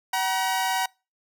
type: tone pair together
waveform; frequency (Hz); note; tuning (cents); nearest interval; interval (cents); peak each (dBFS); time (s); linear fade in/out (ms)
sawtooth; 756 / 954.2; F#5 / A#5; +37 / +40; major third; 403; -22; 0.13-0.86; 5
effects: noise-tail reverb RT60 0.3 s tail -26 dB re dry